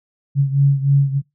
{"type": "beating tone pair", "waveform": "sine", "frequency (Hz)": [138.59, 141.89], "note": ["C#3", "C#3"], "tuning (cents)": [0, 41], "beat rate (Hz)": 3.3, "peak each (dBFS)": [-13, -17], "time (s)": [0.35, 1.22], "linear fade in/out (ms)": 50, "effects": ["noise-tail reverb RT60 0.2 s tail -25 dB re dry"]}